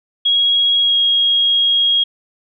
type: tone with pitch glide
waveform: sine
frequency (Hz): 3305 to 3278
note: G#7 to G#7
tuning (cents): -9 to -23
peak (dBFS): -11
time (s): 0.25-2.04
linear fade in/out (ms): 10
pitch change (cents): -14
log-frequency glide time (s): 0.83-0.96
effects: none